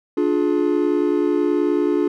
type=chord; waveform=triangle; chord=D diminished; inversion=none; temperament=just; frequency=293.7 / 352.4 / 422.9 Hz; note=D4 / F4 / Ab4; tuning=0 / +16 / +31 cents; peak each=-18 / -18 / -20 dBFS; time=0.17-2.08 s; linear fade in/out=5 ms; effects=none